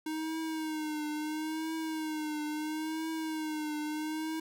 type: tone with vibrato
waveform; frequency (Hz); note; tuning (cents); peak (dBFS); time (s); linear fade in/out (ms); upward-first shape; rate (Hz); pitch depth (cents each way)
square; 311.1; D#4; 0; -34; 0.06-4.4; 5; triangle; 0.74; 61
effects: none